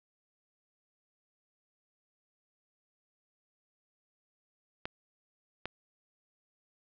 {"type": "clicks", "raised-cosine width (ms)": 0.3, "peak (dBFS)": -19, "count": 2, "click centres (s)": [4.855, 5.656], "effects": ["low-pass 4000 Hz 12 dB/octave"]}